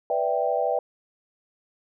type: chord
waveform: sine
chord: E minor seventh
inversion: second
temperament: equal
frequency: 493.9 / 587.3 / 659.3 / 784 Hz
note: B4 / D5 / E5 / G5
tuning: 0 / 0 / 0 / 0 cents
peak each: -27 dBFS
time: 0.1-0.79 s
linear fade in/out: 2 ms
effects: none